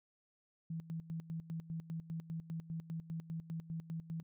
sine tone with tremolo, 163.5 Hz, E3, 14 cents flat, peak -38 dBFS, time 0.7-4.23 s, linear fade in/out 5 ms, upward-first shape square, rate 5 Hz, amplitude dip 80%, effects none

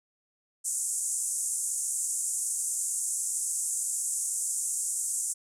pink band-pass noise, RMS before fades -31 dBFS, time 0.64-5.34 s, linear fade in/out 20 ms, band 7000 to 10000 Hz, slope 48 dB/octave, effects none

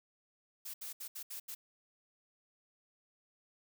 blue noise bursts at uneven times, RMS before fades -44 dBFS, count 6, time 0.65-0.74 / 0.81-0.93 / 1-1.08 / 1.15-1.23 / 1.3-1.4 / 1.48-1.55 s, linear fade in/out 10 ms, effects none

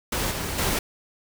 pink noise with level steps, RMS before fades -26 / -30 / -24 dBFS, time 0.12-0.79 s, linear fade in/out 5 ms, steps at 0.31 / 0.58 s, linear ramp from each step 5 ms, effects none

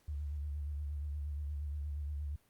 sine tone with vibrato, 73.1 Hz, D2, 7 cents flat, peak -36 dBFS, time 0.08-2.36 s, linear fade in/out 5 ms, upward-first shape sine, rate 8.5 Hz, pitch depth 56 cents each way, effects pink hiss -71 dBFS RMS until 2.49 s + Opus 48 kbps

